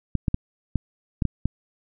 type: clicks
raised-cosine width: 5 ms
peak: -9 dBFS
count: 7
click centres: 0.153 / 0.282 / 0.344 / 0.757 / 1.222 / 1.253 / 1.456 s
effects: none